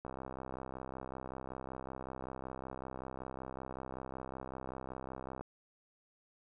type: click train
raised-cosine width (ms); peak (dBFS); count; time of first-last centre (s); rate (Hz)
1; -29; 351; 0.05-5.41; 65.3
effects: none